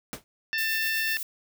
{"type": "noise with exponential decay", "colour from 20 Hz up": "pink", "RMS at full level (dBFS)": -31, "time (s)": [0.13, 0.24], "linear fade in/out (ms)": 0, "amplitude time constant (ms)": 23}
{"type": "harmonic tone", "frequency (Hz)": 891, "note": "A5", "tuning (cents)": 22, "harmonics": [2, 3, 4, 5, 6], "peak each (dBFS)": [-27, -32, -38, -40, -37], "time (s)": [0.53, 1.17], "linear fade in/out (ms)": 0}
{"type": "noise with tremolo", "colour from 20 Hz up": "violet", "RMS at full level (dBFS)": -32, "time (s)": [0.58, 1.23], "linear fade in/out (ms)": 2, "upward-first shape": "sine", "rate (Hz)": 8.1, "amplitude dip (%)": 40}
{"effects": []}